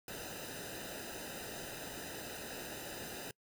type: noise with comb filter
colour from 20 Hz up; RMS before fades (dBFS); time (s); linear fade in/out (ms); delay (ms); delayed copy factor
pink; -45; 0.08-3.31; 2; 0.9; -0.8
effects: noise-tail reverb RT60 0.1 s tail -25 dB re dry